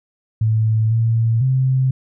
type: tone with pitch steps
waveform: sine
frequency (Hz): 110.2 / 113.9 / 130.9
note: A2 / A#2 / C3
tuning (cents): +3 / -40 / +1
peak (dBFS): -13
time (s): 0.41-1.91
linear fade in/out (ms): 5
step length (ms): 500
effects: none